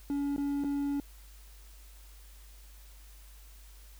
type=tone with dropouts; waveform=triangle; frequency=283.5 Hz; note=C#4; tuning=39 cents sharp; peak=-27 dBFS; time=0.1-1 s; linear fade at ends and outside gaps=1 ms; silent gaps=0.363-0.38 / 0.638-0.645 s; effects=added 50 Hz sine -50 dBFS peak until 3.99 s + white hiss -59 dBFS RMS until 3.99 s